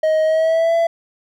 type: tone with pitch glide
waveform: triangle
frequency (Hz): 628 to 669.2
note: D#5 to E5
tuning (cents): +16 to +26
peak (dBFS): -11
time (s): 0.03-0.87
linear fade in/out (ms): 5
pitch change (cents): +110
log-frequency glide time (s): 0.24-0.75
effects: none